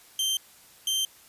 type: tone pair in turn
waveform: sawtooth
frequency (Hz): 3136 / 3136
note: G7 / G7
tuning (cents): 0 / 0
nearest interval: unison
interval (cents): 0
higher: neither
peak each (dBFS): -21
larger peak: neither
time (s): 0.19-0.37 / 0.87-1.05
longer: neither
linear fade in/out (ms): 2
effects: white hiss -54 dBFS RMS until 1.28 s + resampled to 32000 Hz